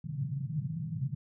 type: band-pass noise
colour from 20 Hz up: white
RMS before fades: -35 dBFS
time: 0.04-1.15 s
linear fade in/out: 5 ms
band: 120 to 160 Hz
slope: 48 dB/octave
effects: none